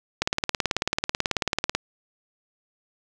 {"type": "click train", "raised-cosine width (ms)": 0.2, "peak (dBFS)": -5, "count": 29, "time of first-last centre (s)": [0.22, 1.75], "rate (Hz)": 18.3, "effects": []}